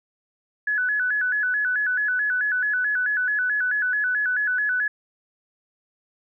sine tone with vibrato, 1592 Hz, G6, 26 cents sharp, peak -20 dBFS, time 0.67-4.88 s, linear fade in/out 5 ms, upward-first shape square, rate 4.6 Hz, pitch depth 110 cents each way, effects none

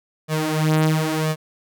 sawtooth tone with flanger, 156.3 Hz, D#3, 8 cents sharp, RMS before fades -20 dBFS, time 0.28-1.36 s, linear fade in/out 50 ms, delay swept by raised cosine 1.7 to 6.5 ms, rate 0.98 Hz, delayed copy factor +0.75, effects none

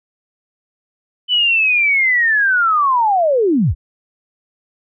sine linear sweep, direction down, 3010 to 42 Hz, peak -11 dBFS, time 1.28-3.75 s, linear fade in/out 50 ms, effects none

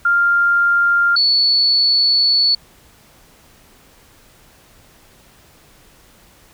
sine tone pair in turn, 1396.9 / 4435 Hz, F6 / C#8, 0 / 0 cents, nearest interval octave + minor sixth, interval 2000 cents, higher second, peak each -11 dBFS, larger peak neither, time 0.05-1.16 / 1.16-2.55 s, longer second, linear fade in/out 5 ms, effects pink hiss -49 dBFS RMS until 6.53 s

